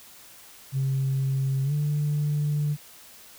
sine tone with pitch glide, 134.7 to 147.74 Hz, C#3 to D3, -49 to +11 cents, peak -21 dBFS, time 0.72-2.77 s, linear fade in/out 50 ms, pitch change +160 cents, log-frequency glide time 1.64-1.73 s, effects tanh soft clip ceiling -19 dBFS + white hiss -49 dBFS RMS until 3.38 s

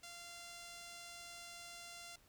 5% pulse tone, 691 Hz, F5, 19 cents flat, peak -39 dBFS, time 0.03-2.16 s, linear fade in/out 5 ms, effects pink hiss -69 dBFS RMS until 2.28 s

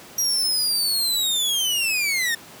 sawtooth linear sweep, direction down, 5720 to 1792 Hz, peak -17 dBFS, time 0.18-2.35 s, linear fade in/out 5 ms, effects pink hiss -43 dBFS RMS until 2.6 s + high-pass 150 Hz 12 dB/octave

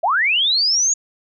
sine linear sweep, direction up, 595 to 6800 Hz, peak -14 dBFS, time 0.03-0.94 s, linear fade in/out 10 ms, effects none

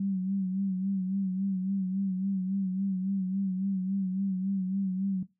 sine tone with vibrato, 190.8 Hz, G3, 47 cents flat, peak -27 dBFS, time 0-5.23 s, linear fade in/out 5 ms, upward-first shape sine, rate 3.6 Hz, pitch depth 61 cents each way, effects noise-tail reverb RT60 0.2 s tail -17 dB re dry

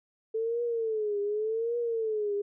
sine tone with vibrato, 440 Hz, A4, in tune, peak -27 dBFS, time 0.34-2.42 s, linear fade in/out 10 ms, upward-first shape triangle, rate 0.87 Hz, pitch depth 150 cents each way, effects none

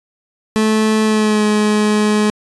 30% pulse tone with pitch glide, 217.4 to 211.3 Hz, A3 to G#3, -21 to +30 cents, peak -9 dBFS, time 0.56-2.3 s, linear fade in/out 0 ms, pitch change -49 cents, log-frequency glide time 1.04-1.44 s, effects resampled to 24000 Hz

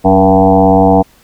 sine tone with frequency modulation, 477.3 Hz, A#4, 41 cents sharp, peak -4 dBFS, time 0.04-1.03 s, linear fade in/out 20 ms, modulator 97.2 Hz, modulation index 3.7, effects pink hiss -47 dBFS RMS until 1.23 s

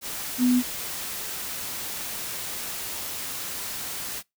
sine tone in noise, 248.8 Hz, B3, 13 cents sharp, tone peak -17 dBFS, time 0.38-0.63 s, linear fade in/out 50 ms, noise white, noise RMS -33 dBFS, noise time 0.01-4.23 s, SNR +13 dB, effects noise-tail reverb RT60 0.2 s tail -25 dB re dry

